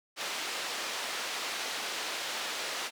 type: band-pass noise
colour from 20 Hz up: white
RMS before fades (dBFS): -36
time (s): 0.16-2.91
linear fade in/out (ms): 50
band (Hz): 370 to 4500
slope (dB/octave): 12
effects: none